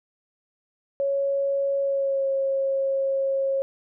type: tone with pitch glide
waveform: sine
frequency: 554.4 to 542.7 Hz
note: C#5 to C#5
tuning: 0 to -37 cents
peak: -21 dBFS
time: 1-3.62 s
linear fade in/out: 0 ms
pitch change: -37 cents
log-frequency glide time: 1.81-2.28 s
effects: none